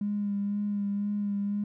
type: tone with vibrato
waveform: triangle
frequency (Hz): 203.7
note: G#3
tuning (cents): -33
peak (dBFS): -23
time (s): 0.01-1.64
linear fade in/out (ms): 5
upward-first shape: sine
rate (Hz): 2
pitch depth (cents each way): 22
effects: tanh soft clip ceiling -25 dBFS